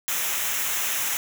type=noise with comb filter; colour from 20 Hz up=white; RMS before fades=-26 dBFS; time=0.08-1.17 s; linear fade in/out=0 ms; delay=0.22 ms; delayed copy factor=-0.65; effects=none